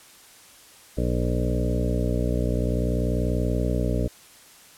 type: harmonic tone with a mistuned harmonic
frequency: 60.5 Hz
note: B1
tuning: 35 cents flat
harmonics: 1 / 2 / 3 / 4 / 5 / 7 / 8 / 9 / 10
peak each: -25 / -28 / -30 / -31 / -32 / -33 / -34 / -35 / -35 dBFS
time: 0.97-4.08 s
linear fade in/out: 10 ms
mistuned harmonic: 1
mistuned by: -21 cents
effects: white hiss -50 dBFS RMS until 4.77 s + low-pass 12000 Hz 12 dB/octave